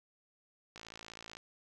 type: click train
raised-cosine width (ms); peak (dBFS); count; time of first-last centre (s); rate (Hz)
0.2; -30; 35; 0.76-1.369; 55.8
effects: none